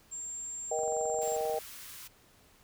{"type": "tone", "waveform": "sine", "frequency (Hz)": 7400, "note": "A#8", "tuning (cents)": -14, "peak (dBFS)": -37, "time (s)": [0.11, 1.37], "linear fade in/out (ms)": 20}
{"type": "harmonic tone", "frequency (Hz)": 156.2, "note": "D#3", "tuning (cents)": 7, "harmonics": [3, 4, 5], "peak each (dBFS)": [-33, -34, -35], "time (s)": [0.71, 1.59], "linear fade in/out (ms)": 5}
{"type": "click train", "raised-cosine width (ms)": 1, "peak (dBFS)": -35, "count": 18, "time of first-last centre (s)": [0.79, 1.542], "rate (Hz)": 22.6}
{"type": "high-pass noise", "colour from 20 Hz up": "white", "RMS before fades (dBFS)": -47, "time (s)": [1.21, 2.08], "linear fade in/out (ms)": 10, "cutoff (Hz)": 970, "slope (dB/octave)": 96}
{"effects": ["pink hiss -62 dBFS RMS until 2.63 s"]}